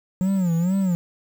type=tone with vibrato; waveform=triangle; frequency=180 Hz; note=F#3; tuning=47 cents flat; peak=-16 dBFS; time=0.21-0.95 s; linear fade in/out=0 ms; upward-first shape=sine; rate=2.2 Hz; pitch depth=150 cents each way; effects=7-bit